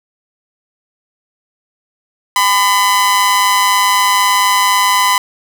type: tone with amplitude modulation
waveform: sawtooth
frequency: 1007 Hz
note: B5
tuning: 33 cents sharp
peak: -3 dBFS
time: 2.36-5.18 s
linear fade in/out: 2 ms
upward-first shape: sine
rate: 196 Hz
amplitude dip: 60%
effects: none